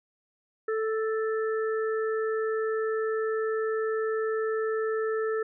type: harmonic tone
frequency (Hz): 440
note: A4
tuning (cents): 0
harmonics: 1 / 3 / 4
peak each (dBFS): -26 / -36 / -38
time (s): 0.68-5.43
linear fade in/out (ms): 5
effects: none